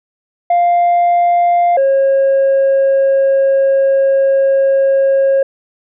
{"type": "tone pair in turn", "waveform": "sine", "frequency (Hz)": [698.5, 543.3], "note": ["F5", "C#5"], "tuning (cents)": [0, -35], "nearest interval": "major third", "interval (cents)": 435, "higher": "first", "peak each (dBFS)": -6, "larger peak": "neither", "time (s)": [[0.5, 1.77], [1.77, 5.43]], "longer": "second", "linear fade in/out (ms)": 5, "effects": ["tanh soft clip ceiling -7 dBFS"]}